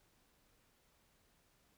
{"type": "silence", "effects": ["pink hiss -73 dBFS RMS until 1.77 s"]}